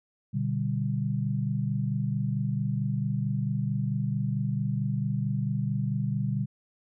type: chord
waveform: sine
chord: G major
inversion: first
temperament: just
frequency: 122.5 / 147 / 196 Hz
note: B2 / D3 / G3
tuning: -14 / +2 / 0 cents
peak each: -29 / -30 / -31 dBFS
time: 0.33-6.46 s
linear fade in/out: 20 ms
effects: none